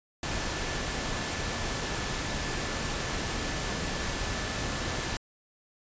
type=tone in noise; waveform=sine; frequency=1745 Hz; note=A6; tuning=15 cents flat; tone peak=-43 dBFS; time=0.23-5.17 s; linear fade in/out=2 ms; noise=pink; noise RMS=-32 dBFS; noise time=0.23-5.17 s; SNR=-14 dB; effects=resampled to 16000 Hz